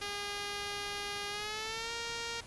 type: tone with pitch glide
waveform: 5% pulse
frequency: 407.3 to 465.2 Hz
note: G#4 to A#4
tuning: -34 to -4 cents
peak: -25 dBFS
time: 0.01-2.41 s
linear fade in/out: 10 ms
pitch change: +230 cents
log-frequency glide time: 1.29-1.92 s
effects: pink hiss -52 dBFS RMS until 2.46 s + resampled to 24000 Hz